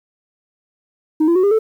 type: tone with pitch steps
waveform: sine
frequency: 311.1 / 339.3 / 370 / 403.4 / 440 Hz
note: D#4 / F4 / F#4 / G4 / A4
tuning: 0 / -50 / 0 / +50 / 0 cents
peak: -8 dBFS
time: 1.2-1.59 s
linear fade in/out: 10 ms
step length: 78 ms
effects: tanh soft clip ceiling -10 dBFS + 8-bit